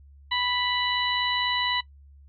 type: harmonic tone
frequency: 988 Hz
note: B5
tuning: in tune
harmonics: 1 / 2 / 3 / 4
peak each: -29 / -29 / -29 / -29 dBFS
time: 0.31-1.81 s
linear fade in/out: 10 ms
effects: noise-tail reverb RT60 0.1 s tail -20 dB re dry + added 70 Hz sine -48 dBFS peak until 2.28 s